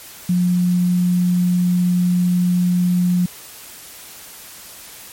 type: tone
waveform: sine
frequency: 178.4 Hz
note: F3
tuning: 37 cents sharp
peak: -13 dBFS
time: 0.29-3.26 s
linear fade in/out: 5 ms
effects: white hiss -38 dBFS RMS until 5.12 s + MP3 64 kbps